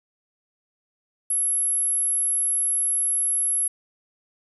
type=tone; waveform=sine; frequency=11175 Hz; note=F9; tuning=in tune; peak=-20 dBFS; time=1.3-3.68 s; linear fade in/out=5 ms; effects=none

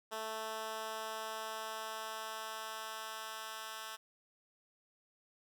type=tone with high-pass filter sweep; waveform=10% pulse; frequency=220 Hz; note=A3; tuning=in tune; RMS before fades=-43 dBFS; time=0.11-3.97 s; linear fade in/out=20 ms; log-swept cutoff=500 to 1400 Hz; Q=0.78; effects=none

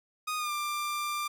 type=tone with pitch glide; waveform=sawtooth; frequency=1241 to 1187.7 Hz; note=D#6 to D6; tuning=-5 to +19 cents; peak=-27 dBFS; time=0.27-1.28 s; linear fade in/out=10 ms; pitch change=-76 cents; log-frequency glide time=0.37-0.52 s; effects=none

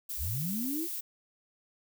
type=noise; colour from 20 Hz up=violet; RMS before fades=-37 dBFS; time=0.09-1.01 s; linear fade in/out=10 ms
type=linear sweep; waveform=sine; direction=up; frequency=49.17 to 349.2 Hz; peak=-32 dBFS; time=0.17-0.88 s; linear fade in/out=50 ms
effects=none

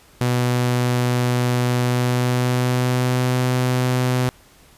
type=tone with pitch glide; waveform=sawtooth; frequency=123.47 to 126.28 Hz; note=B2 to B2; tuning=0 to +39 cents; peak=-13 dBFS; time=0.21-4.29 s; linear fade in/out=0 ms; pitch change=+39 cents; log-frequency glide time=1.81-3.35 s; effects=pink hiss -51 dBFS RMS until 4.77 s + resampled to 32000 Hz

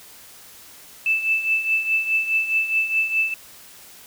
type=tone with tremolo; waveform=sine; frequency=2637 Hz; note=E7; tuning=in tune; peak=-15 dBFS; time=1.06-3.34 s; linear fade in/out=2 ms; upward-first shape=triangle; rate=4.8 Hz; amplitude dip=75%; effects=white hiss -45 dBFS RMS until 4.06 s

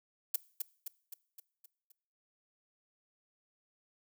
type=noise with echo; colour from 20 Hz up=violet; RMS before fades=-29 dBFS; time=0.34-0.36 s; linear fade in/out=5 ms; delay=260 ms; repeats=6; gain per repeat=-5 dB; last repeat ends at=1.92 s; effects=noise-tail reverb RT60 0.6 s tail -21 dB re dry

